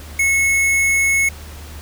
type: tone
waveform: square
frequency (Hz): 2190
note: C#7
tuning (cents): -22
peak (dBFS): -14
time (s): 0.19-1.29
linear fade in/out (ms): 5
effects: added 75 Hz sine -33 dBFS peak until 1.81 s + pink hiss -39 dBFS RMS until 1.81 s